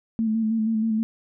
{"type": "tone with vibrato", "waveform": "sine", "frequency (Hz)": 221.5, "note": "A3", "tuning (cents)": 12, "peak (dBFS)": -20, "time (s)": [0.19, 1.03], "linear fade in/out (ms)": 0, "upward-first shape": "square", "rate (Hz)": 6.3, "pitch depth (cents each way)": 30, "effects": []}